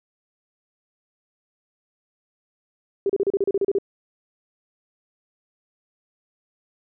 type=tone bursts; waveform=sine; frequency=395.3 Hz; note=G4; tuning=15 cents sharp; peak=-17 dBFS; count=11; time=3.06-3.785 s; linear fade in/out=2 ms; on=35 ms; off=34 ms; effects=none